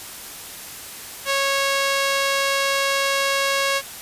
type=tone with band-pass filter; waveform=sawtooth; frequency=550 Hz; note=C#5; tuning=14 cents flat; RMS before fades=-21 dBFS; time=1.25-3.82 s; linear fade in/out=50 ms; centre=3200 Hz; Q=0.52; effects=white hiss -36 dBFS RMS until 4.01 s + resampled to 32000 Hz

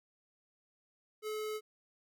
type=tone; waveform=square; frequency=429.5 Hz; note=A4; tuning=42 cents flat; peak=-37 dBFS; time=1.22-1.61 s; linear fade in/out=50 ms; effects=none

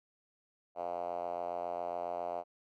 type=tone with band-pass filter; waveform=5% pulse; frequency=87.31 Hz; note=F2; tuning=in tune; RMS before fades=-38 dBFS; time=0.75-2.44 s; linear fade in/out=50 ms; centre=670 Hz; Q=4.8; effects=none

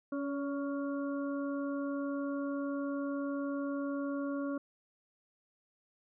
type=harmonic tone with a mistuned harmonic; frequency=279.9 Hz; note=C#4; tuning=17 cents sharp; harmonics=1 / 2 / 4 / 5; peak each=-34 / -40 / -46 / -48 dBFS; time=0.12-4.58 s; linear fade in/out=5 ms; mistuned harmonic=2; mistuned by=+21 cents; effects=none

